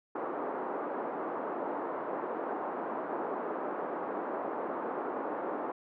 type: band-pass noise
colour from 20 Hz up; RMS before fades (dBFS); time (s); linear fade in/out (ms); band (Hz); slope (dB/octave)
pink; -36; 0.15-5.72; 5; 300 to 1200; 24
effects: none